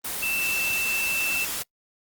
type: tone in noise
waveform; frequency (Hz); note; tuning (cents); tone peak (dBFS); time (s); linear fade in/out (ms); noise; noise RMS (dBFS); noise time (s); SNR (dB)
sine; 2665; E7; +18; -24; 0.22-1.45; 10; white; -30; 0.04-1.63; +3
effects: noise-tail reverb RT60 0.1 s tail -25 dB re dry + Opus 24 kbps